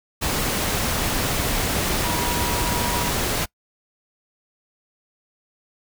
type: tone in noise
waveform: sine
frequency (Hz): 963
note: B5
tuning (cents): -44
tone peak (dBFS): -28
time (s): 2.03-3.11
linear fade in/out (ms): 20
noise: pink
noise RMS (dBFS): -23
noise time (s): 0.21-3.46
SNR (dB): -8
effects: noise-tail reverb RT60 0.1 s tail -24 dB re dry